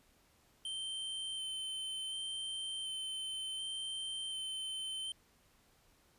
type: tone with vibrato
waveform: square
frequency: 3100 Hz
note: G7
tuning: 20 cents flat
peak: -39 dBFS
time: 0.65-5.12 s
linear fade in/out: 2 ms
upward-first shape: square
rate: 0.68 Hz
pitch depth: 11 cents each way
effects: pink hiss -69 dBFS RMS until 6.18 s + resampled to 32000 Hz